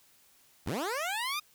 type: linear sweep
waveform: 15% pulse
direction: up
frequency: 58.27 to 1246 Hz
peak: -25 dBFS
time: 0.66-1.4 s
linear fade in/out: 10 ms
effects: white hiss -63 dBFS RMS until 1.54 s